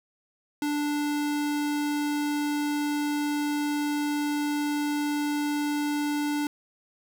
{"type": "tone", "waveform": "square", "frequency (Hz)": 293.7, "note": "D4", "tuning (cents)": 0, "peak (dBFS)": -26, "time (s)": [0.62, 6.47], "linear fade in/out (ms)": 2, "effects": []}